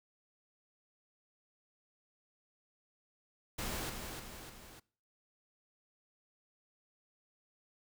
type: noise with echo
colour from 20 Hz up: pink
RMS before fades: -39 dBFS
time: 3.58-3.9 s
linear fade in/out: 10 ms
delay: 300 ms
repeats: 3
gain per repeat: -5 dB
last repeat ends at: 4.8 s
effects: noise-tail reverb RT60 0.5 s tail -24 dB re dry